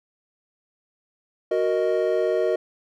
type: chord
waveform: triangle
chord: D# minor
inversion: first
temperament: equal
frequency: 370 / 466.2 / 622.3 Hz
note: F#4 / A#4 / D#5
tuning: 0 / 0 / 0 cents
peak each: -22 dBFS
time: 1.51-2.56 s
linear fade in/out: 5 ms
effects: none